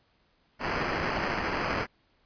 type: noise with sample-and-hold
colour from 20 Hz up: blue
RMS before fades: -30 dBFS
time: 0.59-1.87 s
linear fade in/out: 50 ms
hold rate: 3675 Hz
effects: pink hiss -68 dBFS RMS until 2.25 s + resampled to 11025 Hz